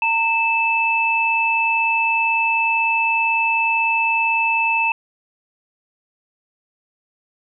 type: tone pair together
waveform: sine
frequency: 915 / 2629 Hz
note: A#5 / E7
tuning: -32 / -5 cents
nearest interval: octave + tritone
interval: 1827 cents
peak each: -20 / -17 dBFS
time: 0.02-4.92 s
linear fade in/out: 2 ms
effects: none